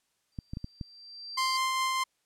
sine tone with exponential growth, 4699 Hz, D8, in tune, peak -30 dBFS, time 0.32-1.57 s, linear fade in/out 2 ms, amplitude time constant 270 ms
clicks, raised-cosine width 5 ms, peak -23 dBFS, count 5, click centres 0.388 / 0.535 / 0.571 / 0.644 / 0.812 s
sawtooth tone with tremolo, 1046.5 Hz, C6, in tune, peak -22 dBFS, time 1.37-2.04 s, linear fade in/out 10 ms, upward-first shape triangle, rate 4.9 Hz, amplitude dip 25%
effects white hiss -75 dBFS RMS until 2.25 s + low-pass 10000 Hz 12 dB/octave

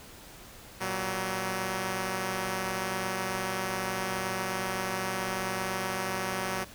5% pulse tone pair together, 118.8 / 188.58 Hz, A#2 / F#3, +33 / +33 cents, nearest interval minor sixth, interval 800 cents, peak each -25 / -20 dBFS, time 0.8-6.65 s, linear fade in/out 20 ms, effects pink hiss -49 dBFS RMS until 6.74 s

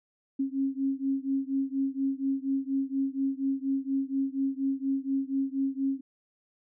sine beating tone pair, 269.4 / 273.6 Hz, C#4 / C#4, -49 / -23 cents, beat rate 4.2 Hz, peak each -29 / -30 dBFS, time 0.39-6.01 s, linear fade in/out 10 ms, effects none

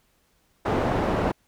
white low-pass noise, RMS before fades -24 dBFS, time 0.65-1.32 s, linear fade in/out 10 ms, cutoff 720 Hz, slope 12 dB/octave, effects pink hiss -66 dBFS RMS until 1.47 s

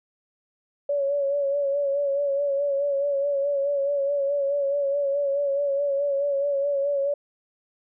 sine tone with vibrato, 563 Hz, C#5, 27 cents sharp, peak -21 dBFS, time 0.89-7.14 s, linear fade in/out 5 ms, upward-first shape sine, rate 4.7 Hz, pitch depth 41 cents each way, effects none

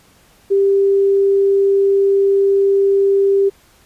sine tone, 394.5 Hz, G4, 11 cents sharp, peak -10 dBFS, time 0.5-3.5 s, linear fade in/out 20 ms, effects pink hiss -51 dBFS RMS until 3.85 s + resampled to 32000 Hz

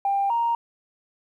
sine tone pair in turn, 794 / 933.7 Hz, G5 / A#5, +22 / +3 cents, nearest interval minor third, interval 281 cents, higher second, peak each -19 dBFS, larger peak neither, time 0.05-0.3 / 0.3-0.55 s, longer neither, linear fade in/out 2 ms, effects tanh soft clip ceiling -15 dBFS + 10-bit

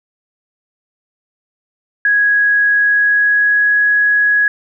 sine tone with pitch glide, 1661.2 to 1671.8 Hz, G#6 to G#6, 0 to +11 cents, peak -9 dBFS, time 2.05-4.48 s, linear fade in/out 2 ms, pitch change +11 cents, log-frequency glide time 2.74-3.79 s, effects none

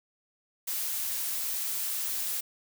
blue noise, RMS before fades -32 dBFS, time 0.67-2.41 s, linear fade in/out 10 ms, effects none

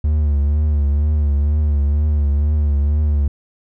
triangle tone with vibrato, 73.42 Hz, D2, in tune, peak -11 dBFS, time 0.04-3.28 s, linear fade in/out 5 ms, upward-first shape triangle, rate 2.1 Hz, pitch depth 71 cents each way, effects none

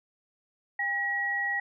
sine tone pair together, 803.5 / 1911 Hz, G5 / A#6, +43 / +43 cents, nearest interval octave + minor third, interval 1500 cents, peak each -35 / -27 dBFS, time 0.79-1.6 s, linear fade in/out 5 ms, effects none

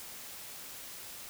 silence, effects white hiss -46 dBFS RMS until 1.29 s

